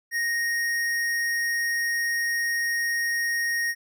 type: tone with tanh clipping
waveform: sine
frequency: 1864.7 Hz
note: A#6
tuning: in tune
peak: -25 dBFS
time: 0.11-3.75 s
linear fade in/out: 50 ms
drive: 18 dB
effects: none